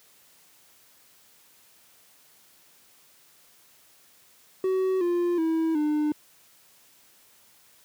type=tone with pitch steps; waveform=triangle; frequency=376.5 / 349.3 / 324 / 300.6 Hz; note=F#4 / F4 / E4 / D4; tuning=+30 / 0 / -30 / +40 cents; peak=-20 dBFS; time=4.64-6.12 s; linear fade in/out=2 ms; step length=370 ms; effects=white hiss -58 dBFS RMS until 7.84 s + high-pass 80 Hz 12 dB/octave